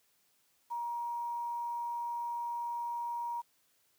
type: tone with quantisation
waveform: sine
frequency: 947 Hz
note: A#5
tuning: 27 cents sharp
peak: -34 dBFS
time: 0.7-3.42 s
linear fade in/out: 20 ms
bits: 10
effects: white hiss -72 dBFS RMS until 3.98 s + high-pass 60 Hz 12 dB/octave